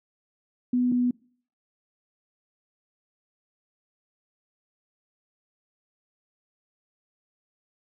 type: tone pair in turn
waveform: sine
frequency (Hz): 247.7 / 246.3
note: B3 / B3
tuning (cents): +5 / -5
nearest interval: unison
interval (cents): 10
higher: first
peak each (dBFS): -20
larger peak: neither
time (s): 0.73-0.92 / 0.92-1.11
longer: neither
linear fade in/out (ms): 5
effects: noise-tail reverb RT60 0.5 s tail -24 dB re dry